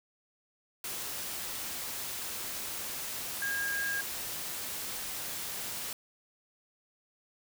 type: tone in noise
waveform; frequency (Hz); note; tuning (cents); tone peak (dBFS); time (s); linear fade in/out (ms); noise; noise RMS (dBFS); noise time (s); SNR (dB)
sine; 1624; G#6; -39; -31; 3.42-4.01; 2; white; -38; 0.84-5.93; +4
effects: none